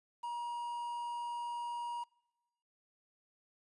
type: tone with quantisation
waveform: triangle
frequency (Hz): 952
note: A#5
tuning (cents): +36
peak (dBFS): -35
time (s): 0.23-2.04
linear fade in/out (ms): 10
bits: 10
effects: noise-tail reverb RT60 1.0 s tail -26 dB re dry + resampled to 24000 Hz